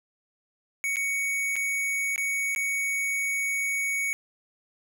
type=tone with dropouts; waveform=square; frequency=2233 Hz; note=C#7; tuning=12 cents sharp; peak=-26 dBFS; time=0.84-4.13 s; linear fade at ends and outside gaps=0 ms; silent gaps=0.959-0.968 / 1.557-1.564 / 2.16-2.179 / 2.549-2.561 s; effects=none